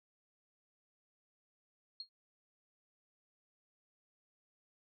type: tone with exponential decay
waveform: sine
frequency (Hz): 4265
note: C8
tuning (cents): +32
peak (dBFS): -38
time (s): 2-2.09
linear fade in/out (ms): 2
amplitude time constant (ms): 18
effects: none